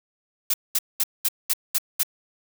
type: noise bursts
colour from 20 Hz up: blue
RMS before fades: -21 dBFS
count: 7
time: 0.5-2.033 s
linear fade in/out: 5 ms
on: 39 ms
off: 210 ms
effects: none